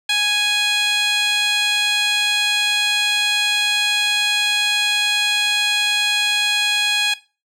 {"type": "tone with band-pass filter", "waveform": "15% pulse", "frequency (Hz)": 830.6, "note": "G#5", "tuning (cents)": 0, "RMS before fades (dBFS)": -18, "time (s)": [0.09, 7.14], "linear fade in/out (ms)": 5, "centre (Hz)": 4000, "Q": 1.5, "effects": ["noise-tail reverb RT60 0.3 s tail -17 dB re dry"]}